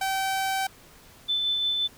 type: tone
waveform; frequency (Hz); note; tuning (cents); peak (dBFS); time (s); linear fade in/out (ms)
sawtooth; 771; G5; -29; -21; 0.01-0.67; 5
type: tone with tremolo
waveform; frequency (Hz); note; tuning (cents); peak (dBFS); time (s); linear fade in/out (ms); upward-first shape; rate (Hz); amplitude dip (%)
sine; 3520; A7; 0; -22; 1.28-1.88; 20; sine; 5.7; 25
effects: pink hiss -52 dBFS RMS until 1.97 s